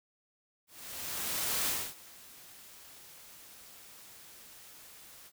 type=noise with ADSR envelope; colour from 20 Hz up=white; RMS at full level=-31 dBFS; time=0.67-5.32 s; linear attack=1000 ms; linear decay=270 ms; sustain=-22 dB; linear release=53 ms; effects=none